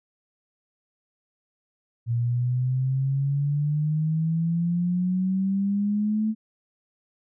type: exponential sweep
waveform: sine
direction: up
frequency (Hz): 116.54 to 220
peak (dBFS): -21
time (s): 2.06-6.35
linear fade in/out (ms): 50
effects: none